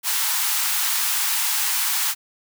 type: high-pass noise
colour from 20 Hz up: white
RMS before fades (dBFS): -22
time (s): 0.03-2.15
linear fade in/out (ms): 50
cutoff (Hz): 780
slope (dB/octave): 96
effects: none